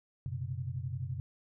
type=chord; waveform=sine; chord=F# suspended fourth; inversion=none; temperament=equal with one note detuned; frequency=92.5 / 123.47 / 135.11 Hz; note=F#2 / B2 / C#3; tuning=0 / 0 / -44 cents; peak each=-40 / -38 / -39 dBFS; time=0.26-1.2 s; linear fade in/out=0 ms; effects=none